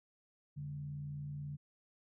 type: tone with frequency modulation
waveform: sine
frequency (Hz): 144.6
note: D3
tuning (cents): -27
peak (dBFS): -40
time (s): 0.56-1.57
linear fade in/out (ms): 20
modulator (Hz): 58.5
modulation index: 0.38
effects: none